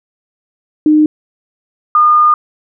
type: tone pair in turn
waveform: sine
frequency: 305.4 / 1217 Hz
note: D#4 / D#6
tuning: -32 / -39 cents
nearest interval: 2 octaves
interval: 2393 cents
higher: second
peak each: -5 dBFS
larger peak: neither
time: 0.86-1.06 / 1.95-2.34 s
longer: second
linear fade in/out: 2 ms
effects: none